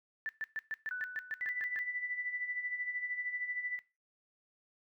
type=tone bursts; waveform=sine; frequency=1760 Hz; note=A6; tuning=in tune; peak=-34 dBFS; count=11; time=0.26-1.79 s; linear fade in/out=0 ms; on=30 ms; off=120 ms
type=tone with exponential decay; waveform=sine; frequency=1490 Hz; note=F#6; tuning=12 cents sharp; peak=-34 dBFS; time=0.91-1.93 s; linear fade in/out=1 ms; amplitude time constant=220 ms
type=tone with tremolo; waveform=sine; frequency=1980 Hz; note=B6; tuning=4 cents sharp; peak=-33 dBFS; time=1.41-3.79 s; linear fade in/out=0 ms; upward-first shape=sine; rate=13 Hz; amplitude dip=65%
effects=noise-tail reverb RT60 0.3 s tail -19 dB re dry